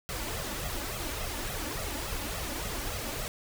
pink noise with flanger, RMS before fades -35 dBFS, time 0.09-3.28 s, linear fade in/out 0 ms, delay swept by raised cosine 1.5 to 3.5 ms, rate 3.5 Hz, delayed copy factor +0.75, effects none

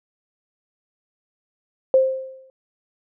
sine tone with exponential decay, 526 Hz, C5, 9 cents sharp, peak -9 dBFS, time 1.94-2.5 s, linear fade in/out 1 ms, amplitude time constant 120 ms, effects none

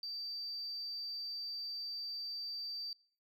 sine tone, 4653 Hz, D8, 17 cents flat, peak -38 dBFS, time 0.03-2.93 s, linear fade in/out 2 ms, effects noise-tail reverb RT60 0.5 s tail -24 dB re dry + tanh soft clip ceiling -35 dBFS

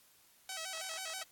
5% pulse tone with vibrato, 700 Hz, F5, 4 cents sharp, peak -28 dBFS, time 0.49-1.23 s, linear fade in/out 2 ms, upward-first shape square, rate 6.2 Hz, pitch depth 140 cents each way, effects white hiss -65 dBFS RMS until 1.31 s + AAC 64 kbps

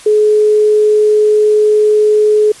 sine tone, 424.4 Hz, G#4, 38 cents sharp, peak -6 dBFS, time 0.06-2.52 s, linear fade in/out 5 ms, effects white hiss -36 dBFS RMS until 2.6 s + resampled to 24000 Hz

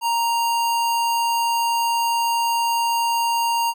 square tone, 932.3 Hz, A#5, in tune, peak -19 dBFS, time 0.01-3.74 s, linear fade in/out 50 ms, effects none

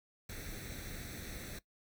pink noise with comb filter, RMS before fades -45 dBFS, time 0.29-1.59 s, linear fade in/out 5 ms, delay 0.5 ms, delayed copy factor +0.7, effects noise-tail reverb RT60 0.1 s tail -18 dB re dry

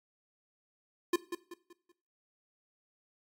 square tone with echo, 349.2 Hz, F4, in tune, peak -25 dBFS, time 1.13-1.16 s, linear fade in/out 5 ms, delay 190 ms, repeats 4, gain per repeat -9 dB, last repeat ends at 1.92 s, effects noise-tail reverb RT60 0.4 s tail -17 dB re dry + AAC 64 kbps

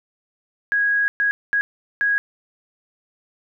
sine tone bursts at uneven times, 1652 Hz, G#6, 10 cents flat, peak -16 dBFS, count 4, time 0.72-1.08 / 1.2-1.31 / 1.53-1.61 / 2.01-2.18 s, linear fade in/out 0 ms, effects none

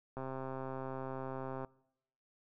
click train, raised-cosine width 1 ms, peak -28 dBFS, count 196, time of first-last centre 0.17-1.647 s, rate 132 Hz, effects noise-tail reverb RT60 0.8 s tail -24 dB re dry

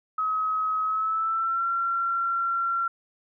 sine tone with pitch glide, 1275 to 1366.5 Hz, D#6 to F6, +42 to -38 cents, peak -23 dBFS, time 0.18-2.88 s, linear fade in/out 5 ms, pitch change +120 cents, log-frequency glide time 0.84-1.67 s, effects none

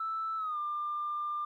sine tone with pitch glide, 1318.5 to 1195.2 Hz, E6 to D6, 0 to +30 cents, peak -31 dBFS, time 0-1.45 s, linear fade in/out 5 ms, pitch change -170 cents, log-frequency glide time 0.37-0.58 s, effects tanh soft clip ceiling -27 dBFS + 12-bit

